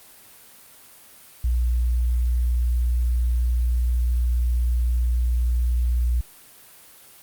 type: tone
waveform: sine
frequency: 60.3 Hz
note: B1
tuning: 41 cents flat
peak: -18 dBFS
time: 1.44-6.21 s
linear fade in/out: 5 ms
effects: white hiss -48 dBFS RMS until 7.22 s + Opus 32 kbps